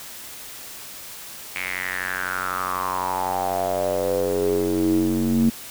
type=tone with band-pass filter sweep; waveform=square; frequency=46 Hz; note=F#1; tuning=9 cents flat; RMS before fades=-23 dBFS; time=1.55-5.5 s; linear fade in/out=10 ms; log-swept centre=2300 to 230 Hz; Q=6.8; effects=white hiss -38 dBFS RMS until 5.7 s